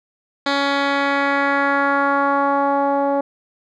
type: tone with low-pass filter sweep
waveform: 10% pulse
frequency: 280.1 Hz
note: C#4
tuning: 18 cents sharp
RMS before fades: -18 dBFS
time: 0.46-3.21 s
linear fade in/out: 5 ms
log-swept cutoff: 3900 to 670 Hz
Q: 1.9
effects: none